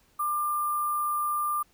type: tone with sample-and-hold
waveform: sine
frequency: 1194 Hz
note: D6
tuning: 28 cents sharp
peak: -25 dBFS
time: 0.19-1.63 s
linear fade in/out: 10 ms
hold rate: 11025 Hz
effects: pink hiss -64 dBFS RMS until 1.73 s

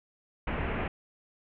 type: low-pass noise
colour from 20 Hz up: pink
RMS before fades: -32 dBFS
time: 0.47-0.88 s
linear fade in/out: 5 ms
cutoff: 2700 Hz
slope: 48 dB/octave
effects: none

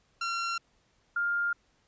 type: tone pair in turn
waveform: sawtooth / sine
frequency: 1369 / 1404.2 Hz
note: F6 / F6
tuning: -35 / +9 cents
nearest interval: unison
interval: 44 cents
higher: second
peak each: -26 / -26 dBFS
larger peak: neither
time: 0.21-0.58 / 1.16-1.53 s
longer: neither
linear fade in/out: 5 ms
effects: pink hiss -69 dBFS RMS until 1.87 s + resampled to 16000 Hz

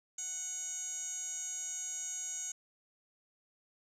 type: tone with band-pass filter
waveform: 15% pulse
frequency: 741 Hz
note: F#5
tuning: 2 cents sharp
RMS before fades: -40 dBFS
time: 0.18-2.52 s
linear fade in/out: 5 ms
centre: 6700 Hz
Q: 9.8
effects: none

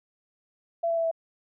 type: tone with pitch steps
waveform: sine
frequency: 673 / 667.6 / 662.2 / 656.9 Hz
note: E5 / E5 / E5 / E5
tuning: +36 / +22 / +8 / -6 cents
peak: -23 dBFS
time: 0.83-1.114 s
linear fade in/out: 10 ms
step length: 71 ms
effects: none

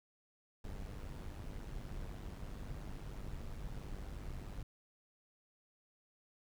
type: noise with amplitude modulation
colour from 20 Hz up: brown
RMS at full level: -42 dBFS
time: 0.64-4.63 s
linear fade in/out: 5 ms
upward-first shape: sine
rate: 99.9 Hz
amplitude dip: 65%
effects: none

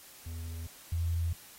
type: tone pair in turn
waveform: triangle / sine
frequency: 82.6 / 83.9 Hz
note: E2 / E2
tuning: +4 / +31 cents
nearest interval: unison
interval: 27 cents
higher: second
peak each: -35 / -28 dBFS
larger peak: second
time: 0.26-0.67 / 0.92-1.33 s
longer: neither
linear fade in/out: 5 ms
effects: white hiss -53 dBFS RMS until 1.58 s + AAC 48 kbps

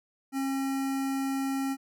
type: tone with notch filter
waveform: square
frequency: 270 Hz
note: C#4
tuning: 45 cents flat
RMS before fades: -30 dBFS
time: 0.32-1.77 s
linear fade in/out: 50 ms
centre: 3500 Hz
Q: 1.9
effects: none

